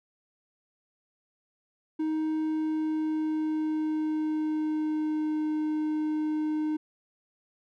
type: tone with pitch glide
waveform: triangle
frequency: 313 to 307.3 Hz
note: D#4 to D#4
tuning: +10 to -21 cents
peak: -24 dBFS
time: 1.99-6.77 s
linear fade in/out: 10 ms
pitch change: -31 cents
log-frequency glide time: 2.38-5.48 s
effects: none